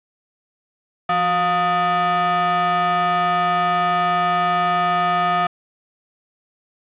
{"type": "ring-modulated tone", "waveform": "square", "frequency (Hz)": 268.8, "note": "C4", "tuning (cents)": 47, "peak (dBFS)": -14, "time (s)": [1.09, 5.47], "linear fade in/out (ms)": 5, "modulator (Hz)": 977, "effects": ["resampled to 8000 Hz", "8-bit"]}